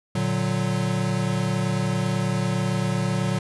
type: chord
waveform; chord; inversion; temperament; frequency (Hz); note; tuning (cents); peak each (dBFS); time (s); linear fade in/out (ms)
square; Bb augmented; none; equal; 116.54 / 146.83 / 185; Bb2 / D3 / F#3; 0 / 0 / 0; -27 / -28 / -26; 0.15-3.39; 5
effects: resampled to 24000 Hz